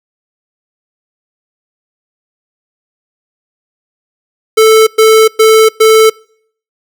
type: tone bursts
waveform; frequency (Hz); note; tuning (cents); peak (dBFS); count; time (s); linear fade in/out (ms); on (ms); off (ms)
square; 440; A4; 0; -3; 4; 4.57-6.1; 10; 300; 110
effects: noise-tail reverb RT60 0.6 s tail -26 dB re dry